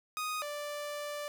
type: tone pair in turn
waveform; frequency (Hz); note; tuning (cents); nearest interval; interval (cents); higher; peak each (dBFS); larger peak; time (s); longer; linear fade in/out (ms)
sawtooth; 1244.5 / 587.3; D#6 / D5; 0 / 0; octave + minor second; 1300; first; -30 / -33; first; 0.17-0.42 / 0.42-1.28; second; 0
effects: none